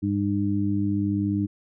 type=harmonic tone; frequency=100.8 Hz; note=G2; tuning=49 cents sharp; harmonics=1 / 2 / 3; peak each=-27 / -26 / -25 dBFS; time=0.02-1.47 s; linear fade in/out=20 ms; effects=none